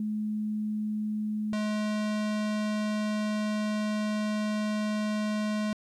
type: tone pair in turn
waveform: sine / square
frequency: 213 / 212.2 Hz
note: G#3 / G#3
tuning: +44 / +38 cents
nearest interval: unison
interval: 6 cents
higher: first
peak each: -28 dBFS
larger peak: neither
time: 0-1.53 / 1.53-5.73 s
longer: second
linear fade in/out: 2 ms
effects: low-pass 7000 Hz 12 dB/octave + 11-bit